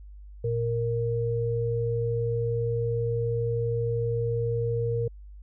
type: tone pair together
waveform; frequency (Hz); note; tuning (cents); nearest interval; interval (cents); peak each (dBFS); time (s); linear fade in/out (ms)
sine; 116.54 / 466.2; A#2 / A#4; 0 / 0; 2 octaves; 2400; -27; 0.44-5.08; 5
effects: added 50 Hz sine -42 dBFS peak until 5.42 s